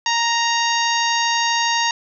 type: harmonic tone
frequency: 932.3 Hz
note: A#5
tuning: in tune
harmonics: 1 / 2 / 3 / 4 / 5 / 6 / 7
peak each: -20 / -23 / -25 / -26 / -27 / -28 / -28 dBFS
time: 0.06-1.91 s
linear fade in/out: 2 ms
effects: none